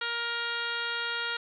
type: harmonic tone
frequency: 470 Hz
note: A#4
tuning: 14 cents sharp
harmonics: 1 / 2 / 3 / 4 / 5 / 6 / 7 / 8 / 9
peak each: -43 / -41 / -33 / -38 / -43 / -40 / -39 / -42 / -43 dBFS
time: 0.01-1.37 s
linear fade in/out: 5 ms
effects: none